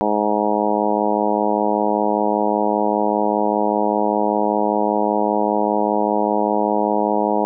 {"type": "harmonic tone", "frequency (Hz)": 105.1, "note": "G#2", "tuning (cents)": 21, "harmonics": [2, 3, 4, 5, 6, 7, 8, 9], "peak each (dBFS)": [-24, -24, -24, -24, -24, -24, -24, -24], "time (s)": [0.01, 7.45], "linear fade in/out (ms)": 0, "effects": []}